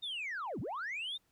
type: linear two-way sweep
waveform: sine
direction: down then up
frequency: 3727 to 89.1 to 3727 Hz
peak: -35 dBFS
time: 0.02-1.18 s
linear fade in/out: 20 ms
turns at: 0.6 s
effects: tanh soft clip ceiling -34 dBFS + pink hiss -75 dBFS RMS until 1.31 s